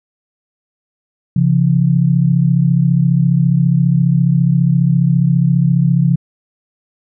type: tone pair together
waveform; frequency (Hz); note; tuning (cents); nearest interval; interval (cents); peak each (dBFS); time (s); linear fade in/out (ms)
sine; 135.6 / 170.3; C#3 / F3; -38 / -43; major third; 395; -12; 1.36-6.16; 5
effects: none